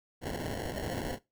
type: noise with sample-and-hold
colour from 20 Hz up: blue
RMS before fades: -36 dBFS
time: 0.21-1.19 s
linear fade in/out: 50 ms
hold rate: 1225 Hz
effects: noise-tail reverb RT60 0.2 s tail -18 dB re dry